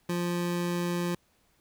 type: tone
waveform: 25% pulse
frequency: 174.61 Hz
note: F3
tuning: in tune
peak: -24 dBFS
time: 0.09-1.15 s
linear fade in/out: 5 ms
effects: pink hiss -68 dBFS RMS until 1.6 s